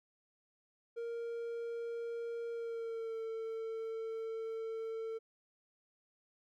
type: tone with pitch glide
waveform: triangle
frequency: 466.2 to 448.5 Hz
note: A#4 to A4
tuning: 0 to +33 cents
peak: -36 dBFS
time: 0.96-5.19 s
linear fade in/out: 20 ms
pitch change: -67 cents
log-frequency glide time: 2.51-3.21 s
effects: none